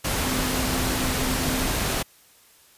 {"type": "tone in noise", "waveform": "sine", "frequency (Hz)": 256.5, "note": "C4", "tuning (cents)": -34, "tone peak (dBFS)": -29, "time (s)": [0.23, 1.67], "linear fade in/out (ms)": 10, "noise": "pink", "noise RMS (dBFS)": -25, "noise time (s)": [0.04, 2.03], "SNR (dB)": -7, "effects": ["white hiss -55 dBFS RMS until 2.77 s", "resampled to 32000 Hz"]}